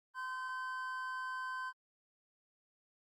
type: tone pair together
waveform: triangle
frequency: 1029.3 / 1540 Hz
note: C6 / G6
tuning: -29 / -31 cents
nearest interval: perfect fifth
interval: 698 cents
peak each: -39 / -40 dBFS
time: 0.14-1.73 s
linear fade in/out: 50 ms
effects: Opus 32 kbps